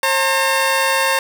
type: tone pair together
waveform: 15% pulse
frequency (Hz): 535.6 / 909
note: C5 / A#5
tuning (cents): +40 / -44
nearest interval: major sixth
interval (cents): 916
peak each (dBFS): -11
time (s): 0.03-1.19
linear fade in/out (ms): 2
effects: none